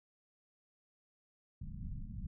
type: low-pass noise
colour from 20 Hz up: pink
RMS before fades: -43 dBFS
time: 1.61-2.27 s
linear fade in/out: 5 ms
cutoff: 210 Hz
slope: 48 dB/octave
effects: none